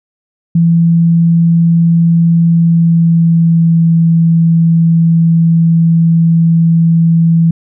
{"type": "tone with pitch glide", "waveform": "sine", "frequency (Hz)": [167.6, 165.58], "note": ["E3", "E3"], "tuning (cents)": [29, 8], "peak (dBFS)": -5, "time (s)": [0.55, 7.51], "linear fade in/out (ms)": 5, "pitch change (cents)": -21, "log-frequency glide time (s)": [2.45, 3.86], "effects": []}